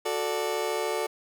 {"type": "chord", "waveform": "30% pulse", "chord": "D major", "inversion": "first", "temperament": "just", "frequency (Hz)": [367.1, 440.5, 587.3], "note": ["F#4", "A4", "D5"], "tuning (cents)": [-14, 2, 0], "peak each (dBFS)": [-30, -27, -30], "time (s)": [0.05, 1.07], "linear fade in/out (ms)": 10, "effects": []}